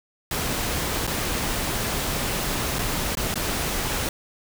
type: noise with dropouts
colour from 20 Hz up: pink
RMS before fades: -26 dBFS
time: 0.31-4.09 s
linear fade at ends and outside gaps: 2 ms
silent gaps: 1.068-1.075 / 2.786-2.79 / 3.152-3.171 / 3.342-3.356 s
effects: none